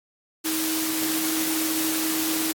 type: tone in noise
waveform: sine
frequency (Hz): 318.5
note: D#4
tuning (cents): +41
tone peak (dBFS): -26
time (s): 0.44-2.53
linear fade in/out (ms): 20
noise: white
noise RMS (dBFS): -27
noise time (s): 0.44-2.53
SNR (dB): -2
effects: high-pass 150 Hz 12 dB/octave + AAC 64 kbps